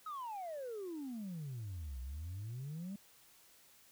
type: exponential two-way sweep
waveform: sine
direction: down then up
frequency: 1300 to 60.8 to 205.7 Hz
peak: -39 dBFS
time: 0.06-2.96 s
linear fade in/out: 5 ms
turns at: 2 s
effects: tanh soft clip ceiling -39 dBFS + white hiss -64 dBFS RMS until 3.91 s